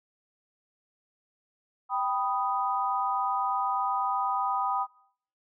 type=chord; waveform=sine; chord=G augmented; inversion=none; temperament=equal; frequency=784 / 987.8 / 1244.5 Hz; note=G5 / B5 / D#6; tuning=0 / 0 / 0 cents; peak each=-30 dBFS; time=1.89-4.87 s; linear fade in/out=50 ms; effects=noise-tail reverb RT60 0.6 s tail -21 dB re dry